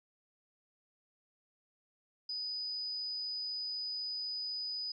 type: tone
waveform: sine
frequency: 4978 Hz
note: D#8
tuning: in tune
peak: -36 dBFS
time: 2.29-4.92 s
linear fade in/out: 5 ms
effects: none